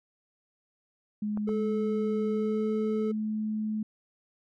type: tone with pitch glide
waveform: sine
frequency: 210 to 215.3 Hz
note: G#3 to A3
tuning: +19 to -37 cents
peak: -28 dBFS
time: 1.22-3.83 s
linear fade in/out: 5 ms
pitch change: +44 cents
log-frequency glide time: 2.3-2.68 s
type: clicks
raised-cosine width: 1 ms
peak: -27 dBFS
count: 2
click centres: 1.374 / 1.491 s
type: tone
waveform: triangle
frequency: 433.1 Hz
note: A4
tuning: 27 cents flat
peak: -27 dBFS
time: 1.47-3.12 s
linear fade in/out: 10 ms
effects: none